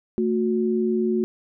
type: tone pair together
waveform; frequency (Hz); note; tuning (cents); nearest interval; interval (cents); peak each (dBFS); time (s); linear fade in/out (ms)
sine; 223.3 / 364.7; A3 / F#4; +26 / -25; minor sixth; 849; -22; 0.18-1.24; 0
effects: none